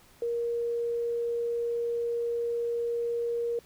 sine tone, 470.5 Hz, A#4, 16 cents sharp, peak -27 dBFS, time 0.22-3.59 s, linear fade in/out 2 ms, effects pink hiss -58 dBFS RMS until 3.65 s

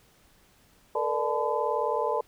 sine tone cluster, 441.5 / 480.6 / 594 / 864 / 1011 Hz, A4 / B4 / D5 / A5 / B5, +6 / -47 / +20 / -32 / +40 cents, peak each -31 dBFS, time 0.95-2.21 s, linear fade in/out 5 ms, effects pink hiss -61 dBFS RMS until 2.27 s

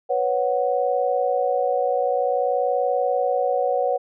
sine chord, B suspended second, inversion none, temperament equal, 493.9 / 554.4 / 740 Hz, B4 / C#5 / F#5, 0 / 0 / 0 cents, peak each -23 / -23 / -23 dBFS, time 0.09-3.98 s, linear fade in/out 20 ms, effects none

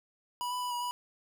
square tone with pitch steps, 979 / 993 / 987 / 968 / 980 Hz, B5 / B5 / B5 / B5 / B5, -15 / +9 / -1 / -35 / -14 cents, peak -33 dBFS, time 0.41-0.91 s, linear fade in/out 0 ms, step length 100 ms, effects none

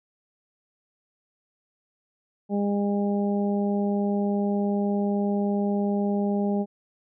harmonic tone, 202.6 Hz, G#3, 43 cents flat, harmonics 1 / 2 / 3 / 4, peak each -23 / -29 / -33 / -35 dBFS, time 2.49-6.66 s, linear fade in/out 50 ms, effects none

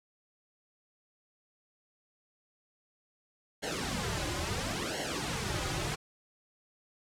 pink noise with flanger, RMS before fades -34 dBFS, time 3.62-5.96 s, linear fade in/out 20 ms, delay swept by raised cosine 0.81 to 4.51 ms, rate 0.73 Hz, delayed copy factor -1, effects low-pass 8000 Hz 12 dB/octave

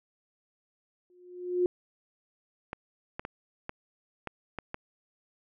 sine tone with exponential growth, 358.4 Hz, F4, 45 cents sharp, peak -20 dBFS, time 1.1-1.66 s, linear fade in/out 1 ms, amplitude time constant 120 ms
clicks, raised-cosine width 0.5 ms, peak -20 dBFS, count 7, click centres 2.731 / 3.195 / 3.251 / 3.694 / 4.273 / 4.587 / 4.744 s
effects none

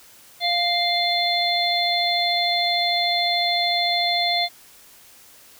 harmonic tone, 698.5 Hz, F5, in tune, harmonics 1 / 3 / 5 / 6, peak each -23 / -26 / -24 / -24 dBFS, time 0.4-4.49 s, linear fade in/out 50 ms, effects white hiss -49 dBFS RMS until 5.59 s

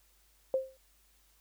sine tone with exponential decay, 527 Hz, C5, 12 cents sharp, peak -23 dBFS, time 0.54-0.77 s, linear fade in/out 1 ms, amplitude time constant 48 ms, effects added 50 Hz sine -68 dBFS peak until 1.4 s + white hiss -68 dBFS RMS until 1.4 s

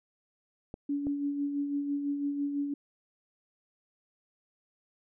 clicks, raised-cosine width 2 ms, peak -26 dBFS, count 2, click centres 0.741 / 1.069 s
sine tone with tremolo, 285.1 Hz, C#4, 49 cents sharp, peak -27 dBFS, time 0.89-2.74 s, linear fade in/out 5 ms, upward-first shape sine, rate 6 Hz, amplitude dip 45%
effects none

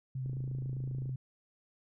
sine tone with vibrato, 130.81 Hz, C3, in tune, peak -34 dBFS, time 0.15-1.16 s, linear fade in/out 5 ms, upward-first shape square, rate 10 Hz, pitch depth 17 cents each way
click train, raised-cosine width 3 ms, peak -34 dBFS, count 24, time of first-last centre 0.26-1.093 s, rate 27.6 Hz
effects none

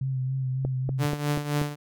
sine tone with vibrato, 131.2 Hz, C3, 5 cents sharp, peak -25 dBFS, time 0.01-1.06 s, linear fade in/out 5 ms, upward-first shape sine, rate 3.6 Hz, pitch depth 33 cents each way
click train, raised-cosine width 2 ms, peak -17 dBFS, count 5, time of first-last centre 0.65-1.616 s, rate 4.14 Hz
sawtooth tone with tremolo, 146.7 Hz, D3, 2 cents flat, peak -18 dBFS, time 0.98-1.76 s, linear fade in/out 50 ms, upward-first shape triangle, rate 3.8 Hz, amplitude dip 75%
effects none

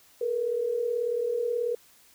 sine tone pair together, 441.7 / 480.1 Hz, A4 / B4, +7 / -49 cents, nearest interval minor second, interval 144 cents, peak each -32 / -26 dBFS, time 0.21-1.75 s, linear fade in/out 5 ms, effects white hiss -58 dBFS RMS until 2.14 s

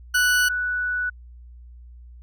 40% pulse / sine tone pair in turn, 1480 / 1480 Hz, F#6 / F#6, 0 / 0 cents, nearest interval unison, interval 0 cents, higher neither, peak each -16 / -22 dBFS, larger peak first, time 0.14-0.49 / 0.49-1.1 s, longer second, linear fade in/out 10 ms, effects added 60 Hz sine -41 dBFS peak until 2.22 s

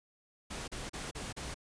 pink noise bursts, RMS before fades -41 dBFS, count 5, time 0.5-1.544 s, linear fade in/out 10 ms, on 180 ms, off 36 ms, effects resampled to 22050 Hz

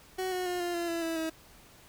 30% pulse tone with pitch steps, 373.2 / 365.3 / 357.6 / 350 / 342.6 / 335.4 / 328.3 / 321.3 Hz, F#4 / F#4 / F4 / F4 / F4 / E4 / E4 / E4, +15 / -22 / +41 / +4 / -33 / +30 / -7 / -44 cents, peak -28 dBFS, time 0.18-1.3 s, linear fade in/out 10 ms, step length 140 ms, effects pink hiss -56 dBFS RMS until 1.88 s

